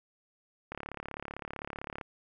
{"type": "click train", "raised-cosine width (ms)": 0.5, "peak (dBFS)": -23, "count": 47, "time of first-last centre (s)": [0.72, 2.012], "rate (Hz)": 35.6, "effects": []}